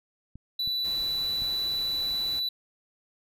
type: clicks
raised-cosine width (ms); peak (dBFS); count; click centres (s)
5; -31; 3; 0.356 / 0.675 / 1.421
type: tone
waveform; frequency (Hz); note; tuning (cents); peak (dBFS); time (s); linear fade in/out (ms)
triangle; 3965; B7; +6; -25; 0.59-2.49; 5
type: noise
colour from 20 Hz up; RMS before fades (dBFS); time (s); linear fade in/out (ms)
pink; -45; 0.84-2.4; 10
effects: none